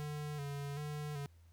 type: tone with vibrato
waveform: square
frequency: 145.4 Hz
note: D3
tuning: 17 cents flat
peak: -40 dBFS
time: 0-1.26 s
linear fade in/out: 0 ms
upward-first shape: square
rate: 1.3 Hz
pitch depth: 43 cents each way
effects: added 83 Hz sine -59 dBFS peak until 1.52 s + pink hiss -74 dBFS RMS until 1.52 s